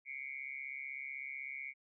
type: tone with amplitude modulation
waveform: sine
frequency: 2217 Hz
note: C#7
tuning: in tune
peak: -37 dBFS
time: 0.05-1.74 s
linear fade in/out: 50 ms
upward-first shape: sine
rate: 136 Hz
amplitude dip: 100%
effects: none